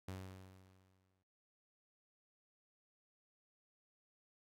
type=tone with exponential decay; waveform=sawtooth; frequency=94.2 Hz; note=F#2; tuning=32 cents sharp; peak=-39 dBFS; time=0.08-1.23 s; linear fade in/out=5 ms; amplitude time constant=250 ms; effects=AAC 48 kbps